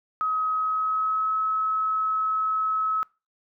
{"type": "tone with pitch glide", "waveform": "sine", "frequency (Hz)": [1270, 1289.2], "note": ["D#6", "E6"], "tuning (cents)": [35, -39], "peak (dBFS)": -22, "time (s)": [0.21, 3.03], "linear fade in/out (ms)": 0, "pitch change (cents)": 26, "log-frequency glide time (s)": [0.51, 1.36], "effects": ["noise-tail reverb RT60 0.3 s tail -24 dB re dry"]}